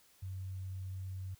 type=tone; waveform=sine; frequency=94.3 Hz; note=F#2; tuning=33 cents sharp; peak=-39 dBFS; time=0.22-1.35 s; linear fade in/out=10 ms; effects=white hiss -66 dBFS RMS until 1.39 s